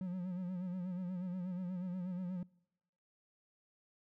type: tone with vibrato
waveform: triangle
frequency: 181.5 Hz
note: F#3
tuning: 33 cents flat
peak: -35 dBFS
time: 0.01-2.43 s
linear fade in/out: 2 ms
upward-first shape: sine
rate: 8.3 Hz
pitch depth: 61 cents each way
effects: noise-tail reverb RT60 0.9 s tail -25 dB re dry

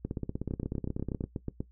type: two click trains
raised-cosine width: 3 ms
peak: -20 / -20 dBFS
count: 20 / 10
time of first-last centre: 0.05-1.209 / 0.51-1.605 s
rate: 16.4 / 8.22 Hz
effects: noise-tail reverb RT60 0.1 s tail -17 dB re dry + added 60 Hz sine -55 dBFS peak until 1.71 s

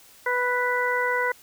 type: harmonic tone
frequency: 493.9 Hz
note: B4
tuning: in tune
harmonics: 1 / 2 / 3 / 4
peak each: -27 / -27 / -27 / -27 dBFS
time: 0.26-1.32 s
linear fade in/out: 5 ms
effects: white hiss -52 dBFS RMS until 1.42 s

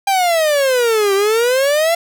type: exponential two-way sweep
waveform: 45% pulse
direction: down then up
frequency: 802 to 387.1 to 687 Hz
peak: -12 dBFS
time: 0.07-1.95 s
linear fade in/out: 5 ms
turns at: 1.14 s
effects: none

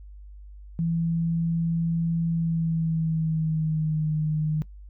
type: tone with pitch glide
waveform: sine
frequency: 166.4 to 154.36 Hz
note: E3 to D#3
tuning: +17 to -13 cents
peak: -22 dBFS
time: 0.79-4.62 s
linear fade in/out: 0 ms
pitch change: -130 cents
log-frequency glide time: 2.29-4.11 s
effects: noise-tail reverb RT60 0.1 s tail -20 dB re dry + added 50 Hz sine -41 dBFS peak until 4.89 s

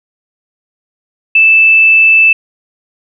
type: tone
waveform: sine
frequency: 2637 Hz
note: E7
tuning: in tune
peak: -3 dBFS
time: 1.35-2.33 s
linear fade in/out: 5 ms
effects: none

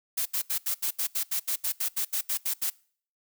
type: noise bursts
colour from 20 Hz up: blue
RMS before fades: -28 dBFS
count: 16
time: 0.17-2.702 s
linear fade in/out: 10 ms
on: 87 ms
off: 76 ms
effects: noise-tail reverb RT60 0.5 s tail -24 dB re dry

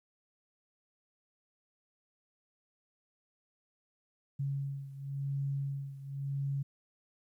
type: beating tone pair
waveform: sine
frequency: 138.59 / 139.53 Hz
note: C#3 / C#3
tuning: 0 / +12 cents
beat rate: 0.94 Hz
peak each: -35 / -39 dBFS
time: 4.39-6.63 s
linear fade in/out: 10 ms
effects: 12-bit

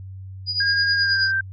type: tone with tremolo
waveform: sine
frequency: 4909 Hz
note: D#8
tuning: 24 cents flat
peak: -17 dBFS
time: 0.46-1.32 s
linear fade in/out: 50 ms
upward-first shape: triangle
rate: 9.4 Hz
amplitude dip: 80%
type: tone with pitch glide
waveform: sine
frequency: 1624 to 1566 Hz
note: G#6 to G6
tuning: -39 to -2 cents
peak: -18 dBFS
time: 0.6-1.41 s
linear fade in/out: 5 ms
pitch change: -63 cents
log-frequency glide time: 0.96-1.23 s
effects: added 95 Hz sine -33 dBFS peak until 1.52 s + MP3 64 kbps

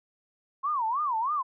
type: tone with vibrato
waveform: sine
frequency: 1036 Hz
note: C6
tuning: 17 cents flat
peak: -25 dBFS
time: 0.63-1.43 s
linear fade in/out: 20 ms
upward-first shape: sine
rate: 3.2 Hz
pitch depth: 290 cents each way
effects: none

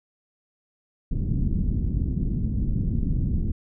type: low-pass noise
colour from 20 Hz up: pink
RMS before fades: -24 dBFS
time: 1.11-3.52 s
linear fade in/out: 10 ms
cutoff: 240 Hz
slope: 24 dB/octave
effects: none

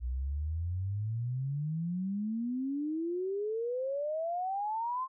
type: exponential sweep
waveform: sine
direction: up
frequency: 59.1 to 1064 Hz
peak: -31 dBFS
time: 0-5.08 s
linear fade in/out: 50 ms
effects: none

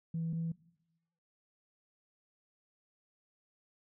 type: tone pair in turn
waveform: sine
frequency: 164.2 / 165.02 Hz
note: E3 / E3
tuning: -6 / +2 cents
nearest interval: unison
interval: 8 cents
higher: second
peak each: -32 / -32 dBFS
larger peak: neither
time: 0.14-0.33 / 0.33-0.52 s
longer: neither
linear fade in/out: 5 ms
effects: noise-tail reverb RT60 0.9 s tail -21 dB re dry + tanh soft clip ceiling -29 dBFS

